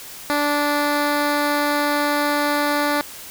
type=tone with notch filter; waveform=10% pulse; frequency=292 Hz; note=D4; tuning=10 cents flat; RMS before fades=-20 dBFS; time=0.3-3.01 s; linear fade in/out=0 ms; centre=7800 Hz; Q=1.4; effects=white hiss -37 dBFS RMS until 3.3 s